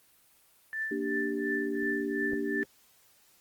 sine tone with tremolo, 1766 Hz, A6, 6 cents sharp, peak -29 dBFS, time 0.73-2.63 s, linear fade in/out 0 ms, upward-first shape triangle, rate 2.8 Hz, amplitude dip 100%
sine chord, G minor, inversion first, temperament equal, 233.1 / 293.7 / 392 Hz, Bb3 / D4 / G4, 0 / 0 / 0 cents, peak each -36 / -33 / -33 dBFS, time 0.91-2.64 s, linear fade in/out 5 ms
clicks, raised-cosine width 2 ms, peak -35 / -28 dBFS, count 2, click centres 2.32 / 2.334 s
effects white hiss -63 dBFS RMS until 3.4 s + Opus 24 kbps

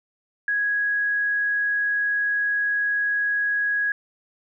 sine tone, 1661.2 Hz, G#6, in tune, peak -20 dBFS, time 0.48-3.92 s, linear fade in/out 2 ms, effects none

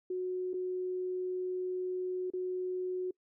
sine tone with dropouts, 366.8 Hz, F#4, 15 cents flat, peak -32 dBFS, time 0.1-3.11 s, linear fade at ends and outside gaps 5 ms, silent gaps 0.534-0.539 / 2.303-2.335 s, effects noise-tail reverb RT60 0.1 s tail -25 dB re dry

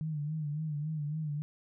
sine tone with vibrato, 151.9 Hz, D#3, 41 cents flat, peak -32 dBFS, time 0.01-1.42 s, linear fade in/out 0 ms, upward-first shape sine, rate 3.6 Hz, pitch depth 73 cents each way, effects none

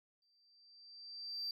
sine tone with exponential growth, 4680 Hz, D8, 7 cents flat, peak -35 dBFS, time 0.22-1.51 s, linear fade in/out 2 ms, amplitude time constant 280 ms, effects tanh soft clip ceiling -35 dBFS

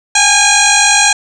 sine tone with frequency modulation, 2481 Hz, D#7, 6 cents flat, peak -6 dBFS, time 0.15-1.13 s, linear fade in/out 5 ms, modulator 819 Hz, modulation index 6.5, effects none

